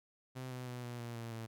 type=tone with pitch steps; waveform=sawtooth; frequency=128.7 / 126.05 / 123.46 / 120.92 / 118.43 / 115.99 / 113.6 Hz; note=C3 / B2 / B2 / B2 / A#2 / A#2 / A#2; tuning=-28 / +36 / 0 / -36 / +28 / -8 / -44 cents; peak=-38 dBFS; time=0.35-1.47 s; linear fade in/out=20 ms; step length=160 ms; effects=none